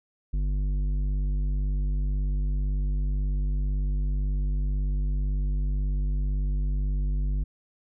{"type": "tone with tanh clipping", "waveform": "triangle", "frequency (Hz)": 49.04, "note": "G1", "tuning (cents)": 1, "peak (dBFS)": -25, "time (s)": [0.33, 7.44], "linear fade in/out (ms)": 10, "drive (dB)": 14, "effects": []}